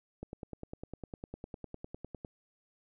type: click train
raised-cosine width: 2 ms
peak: -28 dBFS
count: 21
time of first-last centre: 0.23-2.248 s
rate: 9.91 Hz
effects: none